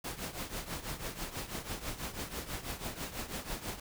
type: noise with tremolo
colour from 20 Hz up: pink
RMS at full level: -37 dBFS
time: 0.04-3.8 s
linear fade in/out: 5 ms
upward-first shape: triangle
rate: 6.1 Hz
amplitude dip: 80%
effects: none